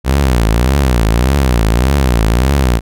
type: tone with vibrato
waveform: sawtooth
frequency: 61.74 Hz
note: B1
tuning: in tune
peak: -5 dBFS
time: 0.04-2.81 s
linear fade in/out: 50 ms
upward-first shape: triangle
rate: 1.7 Hz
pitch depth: 270 cents each way
effects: none